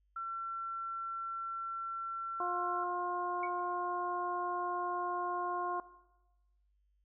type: tone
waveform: sine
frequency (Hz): 1350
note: E6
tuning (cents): +41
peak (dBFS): -37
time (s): 0.16-2.84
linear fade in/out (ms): 5
type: harmonic tone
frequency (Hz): 354.9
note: F4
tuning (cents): +28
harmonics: 1 / 2 / 3 / 4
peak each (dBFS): -41 / -38 / -36 / -47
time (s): 2.4-5.8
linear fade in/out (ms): 2
type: tone with exponential decay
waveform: sine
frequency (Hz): 2244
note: C#7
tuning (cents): +21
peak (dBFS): -36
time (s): 3.43-3.53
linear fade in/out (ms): 5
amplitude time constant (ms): 21
effects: noise-tail reverb RT60 1.0 s tail -17 dB re dry + added 50 Hz sine -70 dBFS peak until 7.04 s